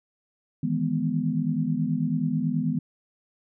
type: chord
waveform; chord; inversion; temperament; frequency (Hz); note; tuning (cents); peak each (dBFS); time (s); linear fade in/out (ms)
sine; E major seventh; third; equal; 155.56 / 164.81 / 207.7 / 246.9; D#3 / E3 / G#3 / B3; 0 / 0 / 0 / 0; -29 / -28 / -30 / -27; 0.63-2.79; 5
effects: none